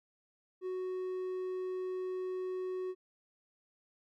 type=tone; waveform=triangle; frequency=370 Hz; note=F#4; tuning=in tune; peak=-33 dBFS; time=0.61-2.95 s; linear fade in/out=50 ms; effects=none